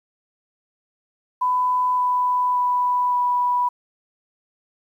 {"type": "tone with pitch steps", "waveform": "sine", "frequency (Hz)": [1000, 994.2, 988.5, 982.8], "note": ["B5", "B5", "B5", "B5"], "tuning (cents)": [21, 11, 1, -9], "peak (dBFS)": -17, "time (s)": [1.41, 3.69], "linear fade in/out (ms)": 10, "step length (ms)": 570, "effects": ["9-bit"]}